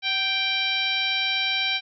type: harmonic tone with a mistuned harmonic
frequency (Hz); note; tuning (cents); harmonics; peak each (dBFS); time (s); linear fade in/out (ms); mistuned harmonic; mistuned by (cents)
784; G5; 0; 1 / 2 / 3 / 4 / 5 / 6 / 7; -35 / -33 / -26 / -28 / -27 / -36 / -37; 0.02-1.81; 50; 1; -43
effects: none